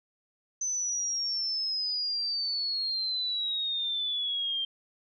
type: exponential sweep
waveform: sine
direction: down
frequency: 6140 to 3164 Hz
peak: -28 dBFS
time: 0.61-4.65 s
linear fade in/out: 5 ms
effects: none